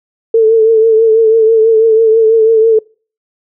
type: tone with vibrato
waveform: sine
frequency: 446 Hz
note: A4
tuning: 23 cents sharp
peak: -4 dBFS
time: 0.34-2.79 s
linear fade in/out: 5 ms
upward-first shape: triangle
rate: 6.1 Hz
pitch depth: 48 cents each way
effects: noise-tail reverb RT60 0.4 s tail -26 dB re dry